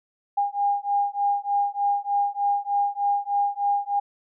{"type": "beating tone pair", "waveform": "sine", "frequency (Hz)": [808, 811.3], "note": ["G#5", "G#5"], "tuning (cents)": [-48, -41], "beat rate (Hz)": 3.3, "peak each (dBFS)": -24, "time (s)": [0.37, 4], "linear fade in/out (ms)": 10, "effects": []}